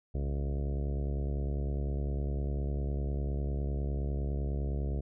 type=harmonic tone with a mistuned harmonic; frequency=69.9 Hz; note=C#2; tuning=15 cents sharp; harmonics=1 / 2 / 3 / 4 / 5 / 6 / 7 / 8 / 9 / 10; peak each=-31 / -37 / -43 / -47 / -46 / -46 / -50 / -52 / -52 / -56 dBFS; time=0.14-5.01 s; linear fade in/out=10 ms; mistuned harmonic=1; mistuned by=-110 cents; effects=none